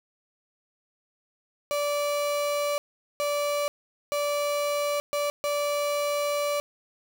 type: tone bursts at uneven times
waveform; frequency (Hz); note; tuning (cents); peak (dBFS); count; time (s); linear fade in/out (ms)
35% pulse; 581; D5; -19; -23; 5; 1.71-2.78 / 3.2-3.68 / 4.12-5 / 5.13-5.3 / 5.44-6.6; 0
effects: none